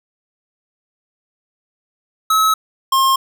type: tone pair in turn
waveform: square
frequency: 1290 / 1068 Hz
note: E6 / C6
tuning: -38 / +35 cents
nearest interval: minor third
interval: 327 cents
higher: first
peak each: -12 dBFS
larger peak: neither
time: 2.3-2.54 / 2.92-3.16 s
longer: neither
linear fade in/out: 5 ms
effects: none